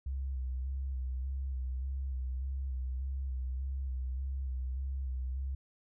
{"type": "tone with vibrato", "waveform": "sine", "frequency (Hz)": 65.41, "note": "C2", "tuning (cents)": 0, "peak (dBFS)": -33, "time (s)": [0.06, 5.55], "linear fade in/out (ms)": 5, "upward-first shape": "square", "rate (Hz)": 1.7, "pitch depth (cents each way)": 39, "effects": []}